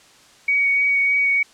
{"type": "tone with vibrato", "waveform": "sine", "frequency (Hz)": 2247, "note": "C#7", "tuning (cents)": 23, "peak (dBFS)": -15, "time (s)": [0.48, 1.43], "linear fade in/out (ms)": 5, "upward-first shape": "sine", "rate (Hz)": 3.3, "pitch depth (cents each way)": 11, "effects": ["white hiss -50 dBFS RMS until 1.53 s", "low-pass 7000 Hz 12 dB/octave"]}